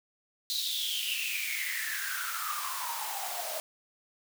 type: noise with high-pass filter sweep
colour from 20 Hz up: white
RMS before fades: -34 dBFS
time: 0.5-3.6 s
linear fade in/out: 0 ms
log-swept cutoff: 4100 to 620 Hz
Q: 9.6
effects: none